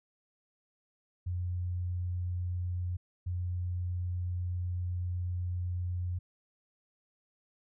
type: tone bursts at uneven times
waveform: sine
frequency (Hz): 89.2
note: F2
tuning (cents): +37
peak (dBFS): -31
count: 2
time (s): 1.26-2.97 / 3.26-6.19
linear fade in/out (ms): 10
effects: none